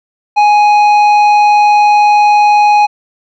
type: tone with tanh clipping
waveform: triangle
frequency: 833 Hz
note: G#5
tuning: 5 cents sharp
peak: -6 dBFS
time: 0.36-2.87 s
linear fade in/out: 20 ms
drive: 13 dB
effects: none